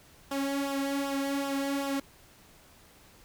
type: tone with flanger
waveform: sawtooth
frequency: 277.2 Hz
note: C#4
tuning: in tune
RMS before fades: -31 dBFS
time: 0.31-2 s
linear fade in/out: 5 ms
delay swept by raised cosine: 0.45 to 2.85 ms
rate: 2.6 Hz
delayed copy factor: -0.65
effects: pink hiss -57 dBFS RMS until 3.24 s